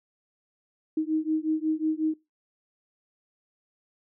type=beating tone pair; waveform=sine; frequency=311.1 / 316.6 Hz; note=D#4 / D#4; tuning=0 / +30 cents; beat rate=5.5 Hz; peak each=-27 dBFS; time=0.97-2.14 s; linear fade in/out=5 ms; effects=noise-tail reverb RT60 0.2 s tail -19 dB re dry